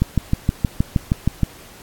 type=click train; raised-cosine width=5 ms; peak=-3 dBFS; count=10; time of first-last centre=0.02-1.433 s; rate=6.37 Hz; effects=pink hiss -43 dBFS RMS until 1.82 s + AAC 64 kbps